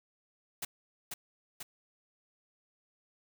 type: noise with echo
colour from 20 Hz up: white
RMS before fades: -37 dBFS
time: 0.62-0.65 s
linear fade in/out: 5 ms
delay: 490 ms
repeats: 2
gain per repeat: -3 dB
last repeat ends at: 1.63 s
effects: none